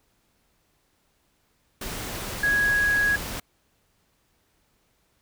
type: tone in noise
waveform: sine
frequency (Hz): 1661.2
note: G#6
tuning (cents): 0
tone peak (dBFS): -19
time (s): 2.43-3.16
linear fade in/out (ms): 5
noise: pink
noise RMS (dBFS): -33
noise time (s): 1.81-3.4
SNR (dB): +11
effects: pink hiss -68 dBFS RMS until 5.21 s